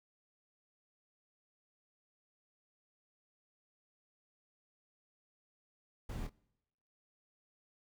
brown noise with echo, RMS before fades -41 dBFS, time 6.09-6.27 s, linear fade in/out 5 ms, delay 26 ms, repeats 1, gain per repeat -8 dB, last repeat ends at 6.296 s, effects noise-tail reverb RT60 0.9 s tail -25 dB re dry

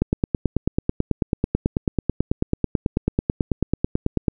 click train, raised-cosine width 3 ms, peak -5 dBFS, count 40, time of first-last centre 0.02-4.282 s, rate 9.15 Hz, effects none

